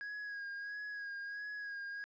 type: tone with vibrato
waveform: triangle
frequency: 1649 Hz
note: G#6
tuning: 13 cents flat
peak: -39 dBFS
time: 0.01-2.04 s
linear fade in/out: 0 ms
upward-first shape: sine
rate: 1.5 Hz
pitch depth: 33 cents each way
effects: resampled to 16000 Hz + 13-bit